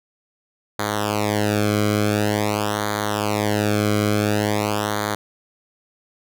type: tone with flanger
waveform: sawtooth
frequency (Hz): 104.8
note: G#2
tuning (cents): +16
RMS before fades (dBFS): -21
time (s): 0.79-5.15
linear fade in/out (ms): 5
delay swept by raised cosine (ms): 0.37 to 1.12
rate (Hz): 0.47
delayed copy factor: -0.95
effects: none